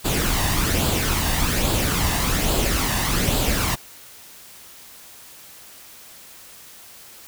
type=noise with flanger; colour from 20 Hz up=pink; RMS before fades=-21 dBFS; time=0.04-3.76 s; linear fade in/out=20 ms; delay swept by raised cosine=0.25 to 1.1 ms; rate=1.2 Hz; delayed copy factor=+0.5; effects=white hiss -44 dBFS RMS until 7.27 s